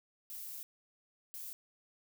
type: noise bursts at uneven times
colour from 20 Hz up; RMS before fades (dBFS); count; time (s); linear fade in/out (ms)
violet; -45; 2; 0.3-0.63 / 1.34-1.53; 0
effects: none